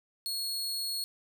sawtooth tone, 4328 Hz, C#8, 42 cents flat, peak -29 dBFS, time 0.26-1.04 s, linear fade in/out 0 ms, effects none

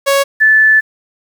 sawtooth / sine tone pair in turn, 554.4 / 1745.9 Hz, C#5 / A6, 0 / -14 cents, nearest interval octave + minor sixth, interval 1986 cents, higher second, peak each -5 dBFS, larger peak neither, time 0.06-0.24 / 0.4-0.81 s, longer second, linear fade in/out 20 ms, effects 7-bit

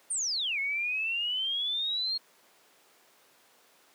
sine exponential two-way sweep, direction down then up, 9310 to 2171 to 4289 Hz, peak -28 dBFS, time 0.1-2.18 s, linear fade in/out 10 ms, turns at 0.59 s, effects pink hiss -61 dBFS RMS until 3.94 s + high-pass 400 Hz 12 dB/octave

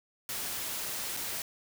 white noise with dropouts, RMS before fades -36 dBFS, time 0.29-1.42 s, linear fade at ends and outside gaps 1 ms, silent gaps 1.167-1.171 s, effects none

